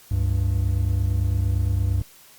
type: tone pair together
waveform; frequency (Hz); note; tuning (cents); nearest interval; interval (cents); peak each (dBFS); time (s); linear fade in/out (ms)
triangle; 69.23 / 98; C#2 / G2; -2 / 0; tritone; 602; -21 / -19; 0.11-2.02; 5
effects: white hiss -50 dBFS RMS until 2.38 s + Opus 48 kbps